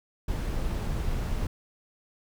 brown noise, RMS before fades -29 dBFS, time 0.28-1.47 s, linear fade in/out 5 ms, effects none

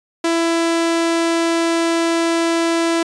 sawtooth tone, 333.3 Hz, E4, 19 cents sharp, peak -11 dBFS, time 0.24-3.03 s, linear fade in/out 5 ms, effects resampled to 22050 Hz

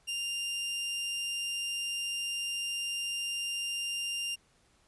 sawtooth tone, 2794 Hz, F7, in tune, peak -29 dBFS, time 0.07-4.36 s, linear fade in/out 20 ms, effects pink hiss -67 dBFS RMS until 4.87 s + resampled to 24000 Hz

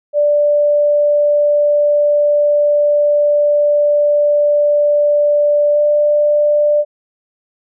sine tone with pitch glide, 587.3 to 591.7 Hz, D5 to D5, 0 to +13 cents, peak -9 dBFS, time 0.13-6.85 s, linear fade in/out 50 ms, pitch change +13 cents, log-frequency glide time 5.73-5.78 s, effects none

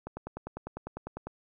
click train, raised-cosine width 1 ms, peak -24 dBFS, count 13, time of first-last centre 0.07-1.27 s, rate 10 Hz, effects none

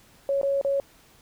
sine tone with dropouts, 554.4 Hz, C#5, in tune, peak -21 dBFS, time 0.29-0.8 s, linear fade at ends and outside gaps 1 ms, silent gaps 0.414-0.431 / 0.613-0.648 s, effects pink hiss -56 dBFS RMS until 1.21 s

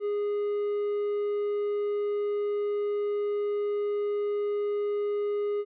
triangle tone, 412.1 Hz, G#4, 13 cents flat, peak -24 dBFS, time 0-5.65 s, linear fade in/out 50 ms, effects resampled to 8000 Hz

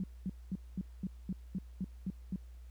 sine tone bursts, 187.2 Hz, F#3, 20 cents sharp, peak -33 dBFS, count 10, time 0-2.36 s, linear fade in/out 2 ms, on 38 ms, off 220 ms, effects added 60 Hz sine -48 dBFS peak until 2.7 s + pink hiss -70 dBFS RMS until 2.7 s

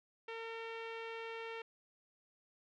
sawtooth tone with low-pass filter, 454.6 Hz, A#4, 43 cents flat, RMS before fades -45 dBFS, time 0.28-1.62 s, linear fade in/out 5 ms, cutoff 2700 Hz, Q 2.4, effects none

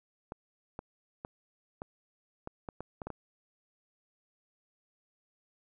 clicks, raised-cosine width 1 ms, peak -25 dBFS, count 10, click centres 0.321 / 0.791 / 1.249 / 1.819 / 2.474 / 2.688 / 2.806 / 3.018 / 3.07 / 3.103 s, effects none

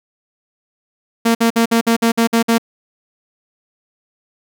sawtooth tone bursts, 230 Hz, A#3, 23 cents flat, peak -7 dBFS, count 9, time 1.25-2.582 s, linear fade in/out 10 ms, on 100 ms, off 54 ms, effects none

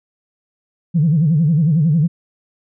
sine tone with vibrato, 157.5 Hz, D#3, 21 cents sharp, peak -10 dBFS, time 0.94-2.08 s, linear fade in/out 20 ms, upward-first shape sine, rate 11 Hz, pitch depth 170 cents each way, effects tanh soft clip ceiling -6 dBFS

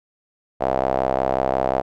sawtooth tone with band-pass filter, 65.6 Hz, C2, 5 cents sharp, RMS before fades -21 dBFS, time 0.6-1.82 s, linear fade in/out 20 ms, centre 670 Hz, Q 3.7, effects none

